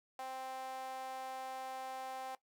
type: tone with high-pass filter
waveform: sawtooth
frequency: 261.6 Hz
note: C4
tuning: in tune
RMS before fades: -44 dBFS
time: 0.19-2.35 s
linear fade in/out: 2 ms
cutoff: 720 Hz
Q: 6
effects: noise-tail reverb RT60 0.1 s tail -17 dB re dry